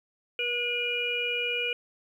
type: harmonic tone with a mistuned harmonic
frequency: 484.5 Hz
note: B4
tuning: 33 cents flat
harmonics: 1 / 3 / 5 / 6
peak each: -34 / -40 / -29 / -32 dBFS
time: 0.39-1.73 s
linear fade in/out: 2 ms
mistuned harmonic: 1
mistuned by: -16 cents
effects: 10-bit